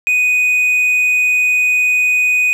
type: tone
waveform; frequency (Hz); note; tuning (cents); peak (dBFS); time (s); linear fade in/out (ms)
triangle; 2489; D#7; 0; -9; 0.07-2.53; 0
effects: none